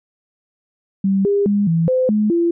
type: tone with pitch steps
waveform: sine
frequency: 194.6 / 403.5 / 203.6 / 165.1 / 513 / 211.8 / 340.4 Hz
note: G3 / G#4 / G#3 / E3 / C5 / G#3 / F4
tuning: -12 / -50 / -34 / +3 / -34 / +34 / -44 cents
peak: -13 dBFS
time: 1.04-2.51 s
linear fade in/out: 5 ms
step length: 210 ms
effects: none